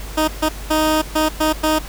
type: tone bursts at uneven times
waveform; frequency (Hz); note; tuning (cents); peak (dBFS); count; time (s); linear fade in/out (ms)
15% pulse; 311.1; D#4; 0; -8; 6; 0.17-0.28 / 0.42-0.49 / 0.7-1.02 / 1.15-1.29 / 1.4-1.53 / 1.63-1.79; 10
effects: added 50 Hz sine -29 dBFS peak until 1.88 s + pink hiss -35 dBFS RMS until 1.88 s